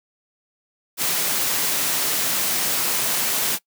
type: high-pass noise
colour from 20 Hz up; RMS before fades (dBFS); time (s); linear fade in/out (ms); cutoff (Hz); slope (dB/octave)
white; -22; 0.97-3.59; 50; 120; 24
effects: noise-tail reverb RT60 0.1 s tail -22 dB re dry